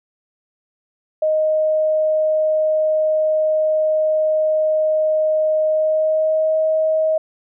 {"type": "tone with pitch glide", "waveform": "sine", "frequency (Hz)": [622.3, 631], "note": ["D#5", "D#5"], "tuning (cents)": [0, 24], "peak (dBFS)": -14, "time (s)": [1.22, 7.18], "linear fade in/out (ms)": 5, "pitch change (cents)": 24, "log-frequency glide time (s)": [5.67, 6.55], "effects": []}